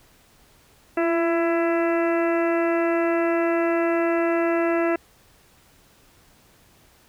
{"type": "harmonic tone with a mistuned harmonic", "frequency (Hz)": 333.7, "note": "E4", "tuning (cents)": 21, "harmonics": [1, 2, 3, 4, 5, 6, 7, 8], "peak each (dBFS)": [-21, -24, -34, -31, -33, -34, -41, -37], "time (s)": [0.97, 4.96], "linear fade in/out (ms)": 5, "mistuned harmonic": 1, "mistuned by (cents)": 29, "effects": ["pink hiss -56 dBFS RMS until 7.08 s"]}